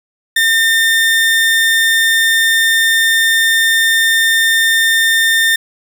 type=tone; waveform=30% pulse; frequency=1810 Hz; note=A6; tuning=48 cents sharp; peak=-7 dBFS; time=0.36-5.56 s; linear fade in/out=5 ms; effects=none